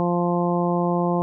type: harmonic tone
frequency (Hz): 174.61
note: F3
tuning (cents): 0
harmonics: 1 / 2 / 3 / 4 / 5 / 6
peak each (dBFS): -22 / -25 / -27 / -28 / -29 / -30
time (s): 0-1.22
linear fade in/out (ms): 0
effects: none